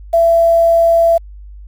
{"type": "tone with quantisation", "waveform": "sine", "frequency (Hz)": 670, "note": "E5", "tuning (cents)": 28, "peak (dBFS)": -7, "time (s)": [0.13, 1.18], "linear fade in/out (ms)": 10, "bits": 6, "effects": ["added 50 Hz sine -31 dBFS peak until 1.67 s"]}